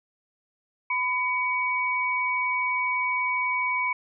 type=tone pair together; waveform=sine; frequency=1005 / 2256 Hz; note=B5 / C#7; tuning=+30 / +30 cents; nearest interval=octave + major second; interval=1400 cents; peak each=-27 / -25 dBFS; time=0.9-3.93 s; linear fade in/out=5 ms; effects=none